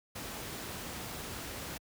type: noise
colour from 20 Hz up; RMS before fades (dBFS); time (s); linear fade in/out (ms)
pink; -41; 0.15-1.78; 10
effects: high-pass 60 Hz 12 dB/octave